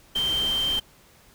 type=tone in noise; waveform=sine; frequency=3136 Hz; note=G7; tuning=in tune; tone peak=-22 dBFS; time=0.15-0.8 s; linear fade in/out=10 ms; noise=pink; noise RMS=-35 dBFS; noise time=0.15-0.8 s; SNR=+10 dB; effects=pink hiss -55 dBFS RMS until 1.34 s

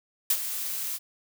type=noise with ADSR envelope; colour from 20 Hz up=blue; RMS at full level=-21 dBFS; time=0.3-0.99 s; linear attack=4 ms; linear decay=60 ms; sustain=-11 dB; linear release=37 ms; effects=none

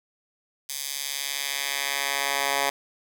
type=tone with high-pass filter sweep; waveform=10% pulse; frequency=139.9 Hz; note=C#3; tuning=16 cents sharp; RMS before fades=-28 dBFS; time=0.69-2.7 s; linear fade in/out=5 ms; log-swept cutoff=5300 to 860 Hz; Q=0.79; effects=none

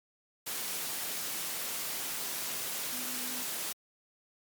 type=tone in noise; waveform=sine; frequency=249.9 Hz; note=B3; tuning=21 cents sharp; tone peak=-45 dBFS; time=2.92-3.43 s; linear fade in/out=10 ms; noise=white; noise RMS=-36 dBFS; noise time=0.46-3.73 s; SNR=-12 dB; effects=high-pass 150 Hz 12 dB/octave + MP3 96 kbps

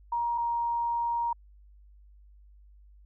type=tone pair in turn; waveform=sine; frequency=944 / 940.1 Hz; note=A#5 / A#5; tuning=+22 / +14 cents; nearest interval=unison; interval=8 cents; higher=first; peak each=-26 dBFS; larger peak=neither; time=0.12-0.38 / 0.38-1.33 s; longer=second; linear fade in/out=5 ms; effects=added 50 Hz sine -52 dBFS peak until 3.05 s

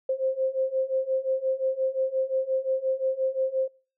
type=beating tone pair; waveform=sine; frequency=523.3 / 529 Hz; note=C5 / C5; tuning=0 / +19 cents; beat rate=5.7 Hz; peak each=-28 / -26 dBFS; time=0.09-3.68 s; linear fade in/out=5 ms; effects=noise-tail reverb RT60 0.4 s tail -24 dB re dry

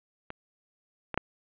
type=clicks; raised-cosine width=0.5 ms; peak=-22 / -17 / -10 dBFS; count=3; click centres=0.304 / 1.143 / 1.176 s; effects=resampled to 8000 Hz + 7-bit

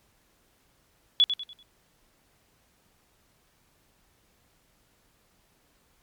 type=tone with echo; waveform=sine; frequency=3400 Hz; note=G#7; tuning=40 cents sharp; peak=-15 dBFS; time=1.2-1.24 s; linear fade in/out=0 ms; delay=97 ms; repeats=4; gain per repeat=-9 dB; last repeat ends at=1.628 s; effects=pink hiss -66 dBFS RMS until 6.02 s + MP3 96 kbps

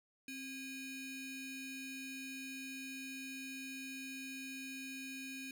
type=ring-modulated tone; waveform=40% pulse; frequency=1365 Hz; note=F6; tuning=40 cents flat; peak=-40 dBFS; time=0.28-5.51 s; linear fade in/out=2 ms; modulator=1100 Hz; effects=none

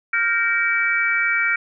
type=chord; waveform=sine; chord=G minor seventh; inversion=third; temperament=equal with one note detuned; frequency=1396.9 / 1568 / 1864.7 / 2300 Hz; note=F6 / G6 / Bb6 / D7; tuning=0 / 0 / 0 / -37 cents; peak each=-22 / -26 / -24 / -20 dBFS; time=0.13-1.56 s; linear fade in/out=5 ms; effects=none

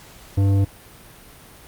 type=tone with tanh clipping; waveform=sine; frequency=98.6 Hz; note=G2; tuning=11 cents sharp; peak=-16 dBFS; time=0.37-0.65 s; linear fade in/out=10 ms; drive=12 dB; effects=pink hiss -45 dBFS RMS until 1.67 s + Opus 48 kbps

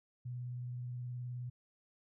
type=tone with vibrato; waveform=sine; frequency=123.3 Hz; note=B2; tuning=2 cents flat; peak=-39 dBFS; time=0.25-1.5 s; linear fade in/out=10 ms; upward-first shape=triangle; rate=19 Hz; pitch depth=27 cents each way; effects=none

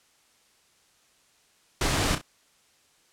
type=noise with echo; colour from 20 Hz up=pink; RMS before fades=-25 dBFS; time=1.81-2.15 s; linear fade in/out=2 ms; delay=32 ms; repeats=2; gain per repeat=-9 dB; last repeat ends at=2.214 s; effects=white hiss -63 dBFS RMS until 3.12 s + low-pass 9000 Hz 12 dB/octave

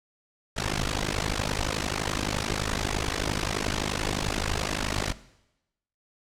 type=noise with amplitude modulation; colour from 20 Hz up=pink; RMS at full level=-24 dBFS; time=0.56-5.13 s; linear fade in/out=20 ms; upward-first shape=sine; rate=51.6 Hz; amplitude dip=100%; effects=noise-tail reverb RT60 0.9 s tail -18 dB re dry + low-pass 7000 Hz 12 dB/octave

